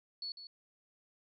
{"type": "tone with echo", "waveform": "sine", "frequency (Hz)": 4412, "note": "C#8", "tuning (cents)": -9, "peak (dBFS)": -38, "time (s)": [0.22, 0.32], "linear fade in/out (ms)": 2, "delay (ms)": 150, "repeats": 1, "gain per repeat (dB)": -9, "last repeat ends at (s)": 0.47, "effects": []}